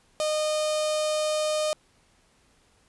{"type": "tone with notch filter", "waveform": "sawtooth", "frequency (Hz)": 613, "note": "D#5", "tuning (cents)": -26, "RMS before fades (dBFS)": -26, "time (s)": [0.2, 1.73], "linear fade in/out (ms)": 0, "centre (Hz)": 1700, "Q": 0.95, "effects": ["pink hiss -63 dBFS RMS until 2.88 s", "resampled to 24000 Hz"]}